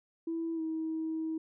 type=tone with pitch glide; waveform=sine; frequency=329.6 to 319.8 Hz; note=E4 to D#4; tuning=0 to +48 cents; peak=-31 dBFS; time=0.27-1.38 s; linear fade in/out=5 ms; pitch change=-52 cents; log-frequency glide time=0.55-0.61 s; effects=tanh soft clip ceiling -27 dBFS